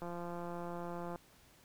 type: click train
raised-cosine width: 1 ms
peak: -30 dBFS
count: 198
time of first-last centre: 0.02-1.159 s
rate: 173 Hz
effects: pink hiss -64 dBFS RMS until 1.64 s